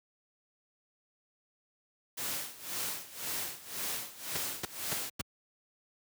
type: noise with tremolo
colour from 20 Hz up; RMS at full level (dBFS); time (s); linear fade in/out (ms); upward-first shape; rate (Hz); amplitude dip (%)
white; -35; 2.17-5.1; 10; sine; 1.9; 85
type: noise bursts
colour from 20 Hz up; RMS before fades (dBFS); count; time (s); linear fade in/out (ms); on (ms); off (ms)
pink; -33; 4; 4.35-5.214; 5; 21; 260
effects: high-pass 80 Hz 12 dB/octave